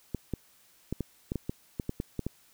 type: clicks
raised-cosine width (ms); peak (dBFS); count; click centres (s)
3; -18; 12; 0.147 / 0.337 / 0.926 / 1.007 / 1.319 / 1.357 / 1.495 / 1.798 / 1.894 / 2.001 / 2.193 / 2.266
effects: white hiss -62 dBFS RMS until 2.53 s